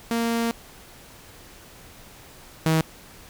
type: tone pair in turn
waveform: sawtooth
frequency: 231.6 / 159.87 Hz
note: A#3 / D#3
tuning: -11 / +47 cents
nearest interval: tritone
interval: 642 cents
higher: first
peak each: -18 / -14 dBFS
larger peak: second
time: 0.11-0.51 / 2.66-2.81 s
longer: first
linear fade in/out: 0 ms
effects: pink hiss -47 dBFS RMS until 3.29 s